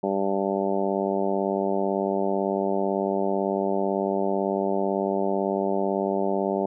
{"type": "harmonic tone", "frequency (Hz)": 98, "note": "G2", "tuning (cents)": 0, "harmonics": [2, 3, 4, 5, 6, 7, 8, 9], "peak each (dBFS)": [-29, -32, -27, -33, -29, -31, -36, -34], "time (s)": [0.03, 6.66], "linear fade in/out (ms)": 5, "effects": []}